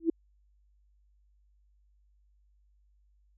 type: tone with exponential growth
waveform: sine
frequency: 329.6 Hz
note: E4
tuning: in tune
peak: -18 dBFS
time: 0-0.1 s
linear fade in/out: 5 ms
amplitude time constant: 20 ms
effects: added 50 Hz sine -63 dBFS peak until 3.37 s